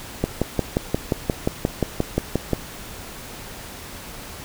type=click train; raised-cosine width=2 ms; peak=-5 dBFS; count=14; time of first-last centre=0.24-2.533 s; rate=5.67 Hz; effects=pink hiss -37 dBFS RMS until 4.44 s